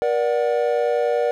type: chord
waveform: triangle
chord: Bb augmented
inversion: none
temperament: equal with one note detuned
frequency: 476.8 / 587.3 / 740 Hz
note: Bb4 / D5 / F#5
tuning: +39 / 0 / 0 cents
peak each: -18 / -20 / -24 dBFS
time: 0.02-1.31 s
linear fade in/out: 0 ms
effects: none